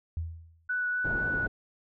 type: tone with exponential decay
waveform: sine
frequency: 82.41 Hz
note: E2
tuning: in tune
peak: -27 dBFS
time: 0.17-0.68 s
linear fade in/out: 0 ms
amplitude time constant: 110 ms
type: tone with vibrato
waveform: sine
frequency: 1480 Hz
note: F#6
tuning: in tune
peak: -27 dBFS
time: 0.69-1.47 s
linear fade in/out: 10 ms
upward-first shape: sine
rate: 3.9 Hz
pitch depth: 10 cents each way
type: low-pass noise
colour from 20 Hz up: pink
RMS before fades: -36 dBFS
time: 1.04-1.48 s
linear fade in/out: 10 ms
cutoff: 690 Hz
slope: 12 dB/octave
effects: none